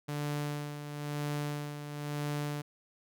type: tone with tremolo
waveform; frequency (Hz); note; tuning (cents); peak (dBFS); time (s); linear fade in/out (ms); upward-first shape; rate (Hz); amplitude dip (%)
sawtooth; 146.83; D3; 0; -28; 0.08-2.62; 10; sine; 1; 60
effects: none